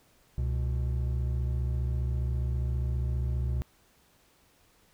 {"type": "tone pair together", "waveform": "triangle", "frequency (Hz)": [67.51, 122.4], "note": ["C#2", "B2"], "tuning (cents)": [-45, -15], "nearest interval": "minor seventh", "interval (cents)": 1030, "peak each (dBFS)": [-26, -30], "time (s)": [0.38, 3.62], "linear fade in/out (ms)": 0, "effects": ["pink hiss -64 dBFS RMS until 4.93 s"]}